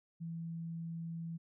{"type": "tone", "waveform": "sine", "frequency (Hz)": 165.9, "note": "E3", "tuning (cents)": 11, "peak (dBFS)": -39, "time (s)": [0.2, 1.38], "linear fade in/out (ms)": 20, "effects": []}